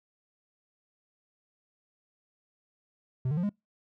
triangle tone with pitch steps, 128.5 / 150.19 / 175.54 / 205.2 Hz, C3 / D3 / F3 / G#3, -31 / +39 / +9 / -21 cents, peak -24 dBFS, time 3.25-3.494 s, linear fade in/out 5 ms, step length 61 ms, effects noise-tail reverb RT60 0.2 s tail -26 dB re dry

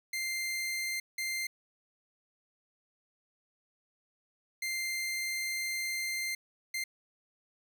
sawtooth tone bursts at uneven times, 2093 Hz, C7, in tune, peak -29 dBFS, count 4, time 0.13-1 / 1.18-1.47 / 4.62-6.35 / 6.74-6.84 s, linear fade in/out 5 ms, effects none

